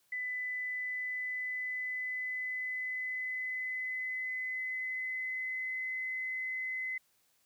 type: tone with pitch glide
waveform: sine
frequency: 2000 to 2035 Hz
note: B6 to C7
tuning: +21 to -49 cents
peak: -34 dBFS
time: 0.12-6.98 s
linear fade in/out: 5 ms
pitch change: +30 cents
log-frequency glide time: 0.63-5.9 s
effects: white hiss -72 dBFS RMS until 7.45 s